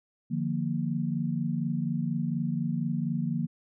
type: chord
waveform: sine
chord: Bb major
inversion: first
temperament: equal with one note detuned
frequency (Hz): 150.44 / 174.61 / 233.1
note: D3 / F3 / Bb3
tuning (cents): +42 / 0 / 0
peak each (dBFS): -31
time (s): 0.3-3.47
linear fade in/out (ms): 20
effects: none